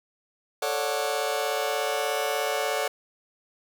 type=chord; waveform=sawtooth; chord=D major seventh; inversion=second; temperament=just; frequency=440.5 / 550.6 / 587.3 / 734.2 Hz; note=A4 / C#5 / D5 / F#5; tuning=+2 / -12 / 0 / -14 cents; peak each=-27 dBFS; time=0.62-2.88 s; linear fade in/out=5 ms; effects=none